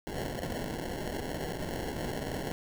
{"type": "noise with sample-and-hold", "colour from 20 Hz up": "white", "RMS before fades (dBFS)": -36, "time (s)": [0.07, 2.52], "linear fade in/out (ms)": 0, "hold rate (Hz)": 1225, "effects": []}